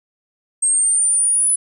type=exponential sweep; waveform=sine; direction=up; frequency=8372 to 10040 Hz; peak=-13 dBFS; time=0.62-1.56 s; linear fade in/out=10 ms; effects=none